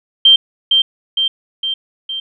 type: tone with echo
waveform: sine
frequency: 3150 Hz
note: G7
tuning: 8 cents sharp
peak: -4 dBFS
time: 0.25-0.36 s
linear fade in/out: 5 ms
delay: 460 ms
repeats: 4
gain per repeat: -4 dB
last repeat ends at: 2.2 s
effects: none